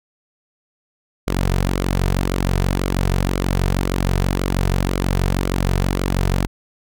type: tone with flanger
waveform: sawtooth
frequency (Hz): 46.25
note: F#1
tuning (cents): 0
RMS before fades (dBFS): -19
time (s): 1.27-6.47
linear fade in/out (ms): 10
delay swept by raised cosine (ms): 1.1 to 3.7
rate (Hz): 1.9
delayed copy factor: -0.5
effects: none